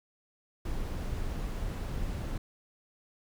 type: noise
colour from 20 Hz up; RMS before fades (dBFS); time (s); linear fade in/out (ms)
brown; -34; 0.65-2.38; 5
effects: none